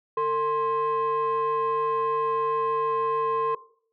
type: tone pair together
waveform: sine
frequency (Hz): 451.5 / 1051.1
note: A4 / C6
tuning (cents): +45 / +8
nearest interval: octave + minor third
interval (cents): 1463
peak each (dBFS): -23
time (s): 0.17-3.55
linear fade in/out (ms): 5
effects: noise-tail reverb RT60 0.5 s tail -17 dB re dry + tanh soft clip ceiling -19 dBFS